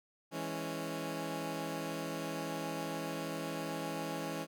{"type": "chord", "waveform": "15% pulse", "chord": "C# minor", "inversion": "first", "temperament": "equal", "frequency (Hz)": [164.81, 207.7, 277.2], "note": ["E3", "G#3", "C#4"], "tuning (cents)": [0, 0, 0], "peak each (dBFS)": [-34, -39, -34], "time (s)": [0.31, 4.47], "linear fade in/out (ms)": 50, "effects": []}